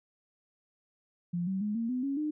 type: tone with pitch steps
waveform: sine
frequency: 174.1 / 190.96 / 209.4 / 229.7 / 252 / 276.4 / 303.1 Hz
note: F3 / G3 / G#3 / A#3 / B3 / C#4 / D#4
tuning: -5 / -45 / +15 / -25 / +35 / -5 / -45 cents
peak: -29 dBFS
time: 1.33-2.31 s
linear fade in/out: 10 ms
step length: 140 ms
effects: none